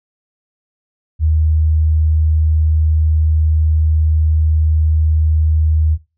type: tone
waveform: sine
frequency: 78.2 Hz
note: D#2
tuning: 9 cents sharp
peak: -10 dBFS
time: 1.19-5.98 s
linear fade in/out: 50 ms
effects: noise-tail reverb RT60 0.3 s tail -20 dB re dry